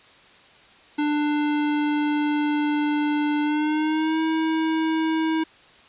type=tone with pitch glide; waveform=square; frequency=296.5 to 319.6 Hz; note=D4 to D#4; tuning=+17 to +47 cents; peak=-21 dBFS; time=0.98-5.44 s; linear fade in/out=10 ms; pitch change=+130 cents; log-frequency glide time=3.42-4.2 s; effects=white hiss -51 dBFS RMS until 5.88 s + resampled to 8000 Hz